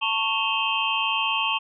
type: tone cluster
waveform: sine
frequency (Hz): 893 / 1108 / 2585 / 2782 / 3134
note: A5 / C#6 / E7 / F7 / G7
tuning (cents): +25 / -1 / -34 / -7 / -1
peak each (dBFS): -28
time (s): 0.01-1.59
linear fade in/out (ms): 20
effects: none